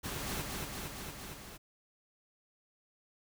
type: noise with echo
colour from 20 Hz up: pink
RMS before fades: -39 dBFS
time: 0.03-0.43 s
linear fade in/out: 20 ms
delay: 230 ms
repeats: 5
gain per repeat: -2 dB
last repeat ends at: 1.58 s
effects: none